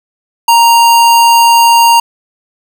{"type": "tone", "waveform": "square", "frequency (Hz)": 932.3, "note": "A#5", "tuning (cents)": 0, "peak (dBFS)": -4, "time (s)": [0.48, 2], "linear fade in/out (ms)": 5, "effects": []}